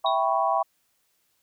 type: chord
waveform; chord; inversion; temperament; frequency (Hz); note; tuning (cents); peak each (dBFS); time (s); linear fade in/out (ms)
sine; C# half-diminished seventh; first; equal; 659.3 / 784 / 987.8 / 1108.7; E5 / G5 / B5 / C#6; 0 / 0 / 0 / 0; -26 / -25 / -27 / -27; 0.04-0.63; 10
type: tone with exponential decay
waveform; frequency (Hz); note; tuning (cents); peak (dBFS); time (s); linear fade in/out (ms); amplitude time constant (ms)
sine; 3771; A#7; +19; -25; 0.06-0.25; 2; 40
effects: white hiss -70 dBFS RMS until 1.42 s